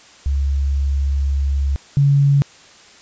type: tone pair in turn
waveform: sine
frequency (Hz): 69.4 / 140.74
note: C#2 / C#3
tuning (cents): +3 / +27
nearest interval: octave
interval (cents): 1224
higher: second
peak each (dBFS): -15 / -10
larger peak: second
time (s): 0.26-1.76 / 1.97-2.42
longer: first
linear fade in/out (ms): 0
effects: white hiss -45 dBFS RMS until 3.01 s + resampled to 16000 Hz